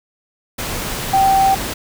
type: tone in noise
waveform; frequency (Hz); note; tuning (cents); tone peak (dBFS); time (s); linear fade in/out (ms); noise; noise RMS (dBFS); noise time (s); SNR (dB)
sine; 776; G5; -18; -10; 1.13-1.55; 10; pink; -24; 0.58-1.74; +11
effects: none